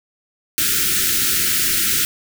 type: band-stop noise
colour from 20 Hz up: white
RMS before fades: -18 dBFS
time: 0.58-2.05 s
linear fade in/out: 0 ms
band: 420 to 1300 Hz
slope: 96 dB/octave
effects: none